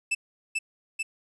45% pulse tone with echo, 2637 Hz, E7, in tune, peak -23 dBFS, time 0.11-0.15 s, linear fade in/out 10 ms, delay 440 ms, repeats 2, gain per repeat -2 dB, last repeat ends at 1.03 s, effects resampled to 24000 Hz

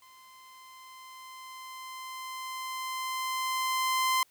sawtooth tone with level ramp, 1037 Hz, C6, 16 cents flat, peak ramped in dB -50 to -20 dBFS, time 0.02-4.23 s, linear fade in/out 2 ms, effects white hiss -65 dBFS RMS until 4.3 s

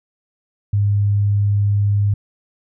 sine tone, 101.9 Hz, G#2, 32 cents flat, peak -13 dBFS, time 0.73-2.14 s, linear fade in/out 5 ms, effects none

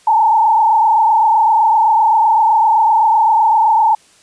sine tone with frequency modulation, 883 Hz, A5, 6 cents sharp, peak -8 dBFS, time 0.07-3.95 s, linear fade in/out 5 ms, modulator 27.8 Hz, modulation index 1.6, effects white hiss -49 dBFS RMS until 4.22 s + resampled to 22050 Hz

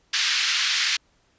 white band-pass noise, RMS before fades -23 dBFS, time 0.13-0.97 s, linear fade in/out 10 ms, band 1500 to 5200 Hz, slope 24 dB/octave, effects pink hiss -64 dBFS RMS until 1.38 s + resampled to 16000 Hz

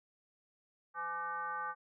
sine tone with frequency modulation, 1184 Hz, D6, 14 cents sharp, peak -36 dBFS, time 0.94-1.75 s, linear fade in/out 50 ms, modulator 337 Hz, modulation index 1.1, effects none

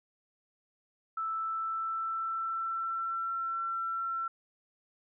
sine tone with pitch glide, 1318.5 to 1349.3 Hz, E6 to E6, 0 to +40 cents, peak -31 dBFS, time 1.17-4.28 s, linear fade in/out 5 ms, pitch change +40 cents, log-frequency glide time 1.29-3.27 s, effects none

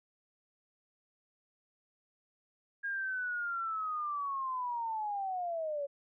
sine linear sweep, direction down, 1631 to 554.4 Hz, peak -33 dBFS, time 2.83-5.87 s, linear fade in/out 20 ms, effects none

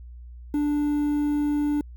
triangle tone with quantisation, 293.7 Hz, D4, in tune, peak -19 dBFS, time 0.54-1.81 s, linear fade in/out 2 ms, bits 8, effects added 60 Hz sine -39 dBFS peak until 1.96 s

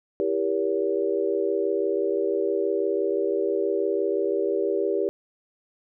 sine chord, E diminished seventh, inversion none, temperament just, 329.6 / 395.6 / 474.7 / 569.6 Hz, E4 / G4 / Bb4 / Db5, 0 / +16 / +31 / +47 cents, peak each -30 / -24 / -28 / -30 dBFS, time 0.2-5.09 s, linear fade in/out 0 ms, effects none

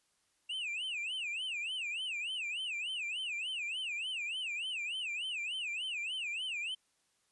triangle tone with vibrato, 2700 Hz, E7, 41 cents sharp, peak -34 dBFS, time 0.49-6.75 s, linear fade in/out 10 ms, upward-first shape sine, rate 3.4 Hz, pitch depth 240 cents each way, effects white hiss -75 dBFS RMS until 7.31 s + resampled to 24000 Hz

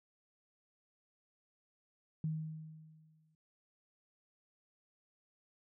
sine tone with exponential decay, 157.2 Hz, D#3, 18 cents sharp, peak -32 dBFS, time 2.24-3.35 s, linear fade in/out 2 ms, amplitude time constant 240 ms, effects none

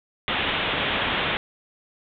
white low-pass noise, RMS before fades -25 dBFS, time 0.28-1.37 s, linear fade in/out 0 ms, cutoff 3600 Hz, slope 96 dB/octave, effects none

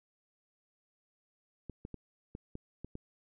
clicks, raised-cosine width 3 ms, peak -29 dBFS, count 7, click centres 1.697 / 1.851 / 1.943 / 2.351 / 2.554 / 2.846 / 2.954 s, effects none

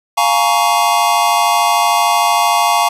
square chord, Bb minor seventh, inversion second, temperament just, 699.2 / 839.1 / 932.3 / 1118.8 Hz, F5 / Ab5 / Bb5 / Db6, +2 / +18 / 0 / +16 cents, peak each -17 dBFS, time 0.17-2.89 s, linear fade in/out 10 ms, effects resampled to 32000 Hz + 7-bit

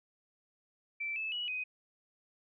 sine tone with pitch steps, 2332 / 2614 / 2927 / 2507 Hz, D7 / E7 / F#7 / D#7, -13 / -15 / -19 / +12 cents, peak -34 dBFS, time 1-1.64 s, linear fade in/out 10 ms, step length 160 ms, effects none

